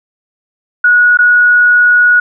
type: tone with dropouts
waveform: sine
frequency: 1458 Hz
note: F#6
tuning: 26 cents flat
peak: -4 dBFS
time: 0.84-2.2 s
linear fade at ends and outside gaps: 5 ms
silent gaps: 1.173-1.188 s
effects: none